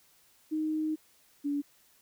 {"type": "tone pair in turn", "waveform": "sine", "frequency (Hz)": [311.1, 286.8], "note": ["D#4", "D4"], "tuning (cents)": [0, -41], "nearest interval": "minor second", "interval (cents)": 141, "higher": "first", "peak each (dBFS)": -28, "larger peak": "neither", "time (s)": [[0.51, 0.96], [1.44, 1.62]], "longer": "first", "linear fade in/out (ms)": 20, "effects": ["white hiss -64 dBFS RMS until 2.01 s"]}